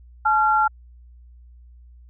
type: tone pair together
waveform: sine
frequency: 859.6 / 1376 Hz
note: A5 / F6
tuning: -41 / -26 cents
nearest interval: minor sixth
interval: 815 cents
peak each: -18 dBFS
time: 0.25-0.68 s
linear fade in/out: 10 ms
effects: added 60 Hz sine -44 dBFS peak until 2.09 s